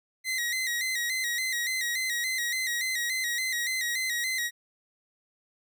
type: tone with vibrato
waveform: sawtooth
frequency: 1975.5 Hz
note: B6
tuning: in tune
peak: -24 dBFS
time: 0.24-4.51 s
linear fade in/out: 50 ms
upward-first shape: square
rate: 3.5 Hz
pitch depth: 67 cents each way
effects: none